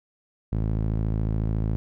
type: tone with band-pass filter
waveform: sawtooth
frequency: 54 Hz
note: A1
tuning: 32 cents flat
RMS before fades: -25 dBFS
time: 0.52-1.76 s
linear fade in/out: 0 ms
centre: 130 Hz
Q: 0.8
effects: none